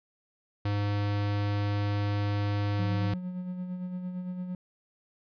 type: tone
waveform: square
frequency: 102.4 Hz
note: G#2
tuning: 24 cents flat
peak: -27 dBFS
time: 0.65-3.14 s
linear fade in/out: 5 ms
type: tone with tremolo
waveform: triangle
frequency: 181.3 Hz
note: F#3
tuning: 35 cents flat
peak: -29 dBFS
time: 2.79-4.55 s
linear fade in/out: 2 ms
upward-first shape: sine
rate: 8.8 Hz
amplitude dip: 45%
effects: resampled to 11025 Hz